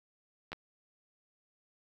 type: clicks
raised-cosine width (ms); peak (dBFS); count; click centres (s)
0.3; -24; 2; 0.519 / 0.53
effects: 10-bit

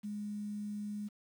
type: tone with quantisation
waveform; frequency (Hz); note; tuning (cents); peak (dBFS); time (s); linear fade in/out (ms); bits
sine; 207.7; G#3; 0; -37; 0.03-1.09; 20; 10
effects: none

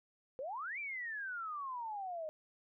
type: exponential two-way sweep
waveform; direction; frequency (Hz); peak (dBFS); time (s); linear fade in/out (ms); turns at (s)
sine; up then down; 493.9 to 2395 to 609; -39; 0.39-2.29; 0; 0.79
effects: none

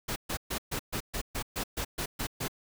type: noise bursts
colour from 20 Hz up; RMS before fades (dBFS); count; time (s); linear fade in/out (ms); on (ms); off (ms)
pink; -33; 12; 0.08-2.482; 10; 81; 130
effects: none

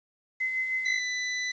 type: tone with tremolo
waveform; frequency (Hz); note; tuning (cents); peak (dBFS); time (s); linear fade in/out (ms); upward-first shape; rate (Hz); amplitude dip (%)
sine; 2047; C7; -38; -25; 0.4-1; 10; sine; 6.4; 40
type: tone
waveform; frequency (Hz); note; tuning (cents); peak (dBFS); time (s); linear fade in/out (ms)
sawtooth; 1995; B6; +17; -25; 0.85-1.52; 10
effects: resampled to 16000 Hz + 9-bit

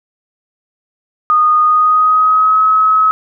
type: tone with pitch glide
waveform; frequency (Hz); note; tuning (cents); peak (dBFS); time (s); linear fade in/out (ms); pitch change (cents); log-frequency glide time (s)
sine; 1232 to 1281.4; D#6 to E6; -17 to -49; -7; 1.3-3.11; 0; +68; 1.62-2.61
effects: none

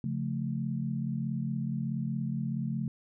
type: chord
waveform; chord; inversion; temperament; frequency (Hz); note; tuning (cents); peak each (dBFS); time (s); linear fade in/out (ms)
sine; Db augmented; none; equal with one note detuned; 138.59 / 175.32 / 220; Db3 / F3 / A3; 0 / +7 / 0; -33 / -36 / -34; 0.04-2.88; 2
effects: none

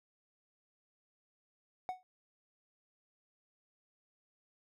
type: tone with exponential decay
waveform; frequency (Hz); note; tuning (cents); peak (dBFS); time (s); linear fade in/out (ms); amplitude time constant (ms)
triangle; 740; F#5; 0; -30; 1.89-2.03; 0; 30
effects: none

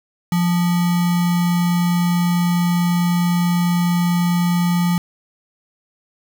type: tone with sample-and-hold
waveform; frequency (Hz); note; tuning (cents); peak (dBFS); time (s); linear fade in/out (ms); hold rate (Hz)
sine; 174.61; F3; 0; -14; 0.32-4.98; 2; 1050
effects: none

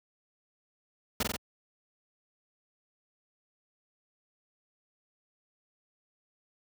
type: noise with echo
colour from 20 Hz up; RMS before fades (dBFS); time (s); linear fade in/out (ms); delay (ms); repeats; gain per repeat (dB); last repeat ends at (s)
pink; -28; 1.2-1.23; 5; 45; 3; -2; 1.365
effects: high-pass 60 Hz 12 dB/octave

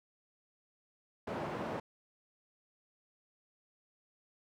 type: band-pass noise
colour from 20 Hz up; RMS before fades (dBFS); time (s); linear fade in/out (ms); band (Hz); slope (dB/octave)
white; -39; 1.27-1.8; 5; 110 to 770; 12
effects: none

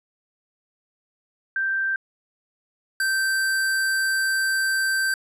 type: tone pair in turn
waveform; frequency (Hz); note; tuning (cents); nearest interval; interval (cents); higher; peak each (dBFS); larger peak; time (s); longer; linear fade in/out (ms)
sine / square; 1568 / 1559; G6 / G6; 0 / -10; unison; 10; first; -21; neither; 1.56-1.96 / 3-5.14; second; 2
effects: resampled to 32000 Hz

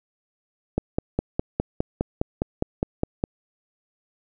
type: click train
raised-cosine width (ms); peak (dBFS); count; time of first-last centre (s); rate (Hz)
2; -8; 13; 0.78-3.239; 4.88
effects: none

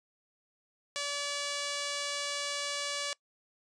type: tone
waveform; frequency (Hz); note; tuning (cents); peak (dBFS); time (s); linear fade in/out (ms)
5% pulse; 574; D5; -40; -21; 0.96-3.13; 0
effects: noise-tail reverb RT60 0.1 s tail -23 dB re dry + resampled to 22050 Hz

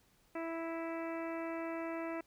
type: harmonic tone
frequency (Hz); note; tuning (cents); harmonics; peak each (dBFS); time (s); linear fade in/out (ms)
329.6; E4; 0; 1 / 2 / 3 / 4 / 5 / 6 / 7 / 8; -40 / -42 / -48 / -49 / -54 / -51 / -54 / -55; 0.35-2.21; 5
effects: pink hiss -70 dBFS RMS until 2.26 s

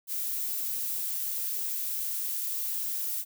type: noise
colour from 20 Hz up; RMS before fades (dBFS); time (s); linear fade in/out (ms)
violet; -32; 0.07-3.25; 50
effects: none

